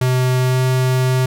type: tone with pitch glide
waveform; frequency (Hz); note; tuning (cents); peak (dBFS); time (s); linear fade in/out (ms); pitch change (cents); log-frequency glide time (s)
square; 127.6 to 128.71; C3 to C3; -43 to -28; -14; 0.01-1.26; 5; +15; 0.38-0.65
effects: none